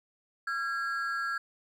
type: ring-modulated tone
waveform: triangle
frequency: 1505 Hz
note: F#6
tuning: 29 cents sharp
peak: -25 dBFS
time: 0.47-1.38 s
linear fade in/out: 5 ms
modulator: 139 Hz
effects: none